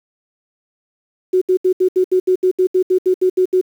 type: tone bursts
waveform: sine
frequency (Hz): 370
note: F#4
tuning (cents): 0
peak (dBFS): -10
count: 15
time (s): 1.33-3.613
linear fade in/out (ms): 10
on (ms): 85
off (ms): 72
effects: 7-bit